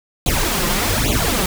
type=noise with flanger; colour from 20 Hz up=pink; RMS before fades=-18 dBFS; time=0.26-1.46 s; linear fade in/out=2 ms; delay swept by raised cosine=0.28 to 5.78 ms; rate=1.2 Hz; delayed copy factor=+1; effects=none